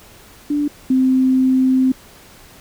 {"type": "tone pair in turn", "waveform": "sine", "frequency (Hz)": [292.5, 260], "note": ["D4", "C4"], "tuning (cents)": [-7, -11], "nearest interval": "major second", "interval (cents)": 204, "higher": "first", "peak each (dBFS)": [-15, -11], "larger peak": "second", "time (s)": [[0.5, 0.68], [0.9, 1.92]], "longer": "second", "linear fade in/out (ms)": 5, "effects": ["pink hiss -44 dBFS RMS until 2.6 s"]}